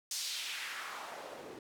white noise with band-pass filter sweep, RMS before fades -42 dBFS, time 0.11-1.59 s, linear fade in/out 2 ms, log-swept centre 5900 to 310 Hz, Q 1.6, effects none

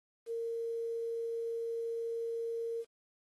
sine tone with quantisation, 460.9 Hz, A#4, 20 cents flat, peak -34 dBFS, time 0.26-2.85 s, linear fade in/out 50 ms, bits 10, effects AAC 32 kbps

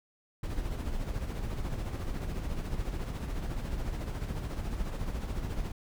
brown noise with tremolo, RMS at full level -32 dBFS, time 0.43-5.72 s, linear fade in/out 5 ms, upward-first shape sine, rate 14 Hz, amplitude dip 50%, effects none

